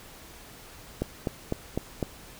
click train, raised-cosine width 2 ms, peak -13 dBFS, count 5, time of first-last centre 1.02-2.028 s, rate 3.97 Hz, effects pink hiss -48 dBFS RMS until 2.39 s

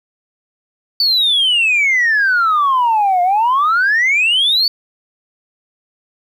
sine exponential two-way sweep, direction down then up, 4567 to 698.5 to 4567 Hz, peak -9 dBFS, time 1-4.68 s, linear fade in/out 2 ms, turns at 3.22 s, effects tanh soft clip ceiling -8 dBFS + 8-bit

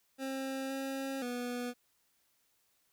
25% pulse tone with pitch steps, 267.2 / 269.8 / 244.6 Hz, C4 / C#4 / B3, +36 / -47 / -16 cents, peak -32 dBFS, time 0.18-1.74 s, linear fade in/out 50 ms, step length 520 ms, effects white hiss -74 dBFS RMS until 2.92 s

